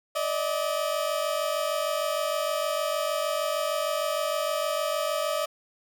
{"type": "tone pair together", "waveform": "30% pulse", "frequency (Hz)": [587, 633.5], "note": ["D5", "D#5"], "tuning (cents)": [-1, 31], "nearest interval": "minor second", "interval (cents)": 132, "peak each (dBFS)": -26, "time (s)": [0.15, 5.46], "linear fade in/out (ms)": 10, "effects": []}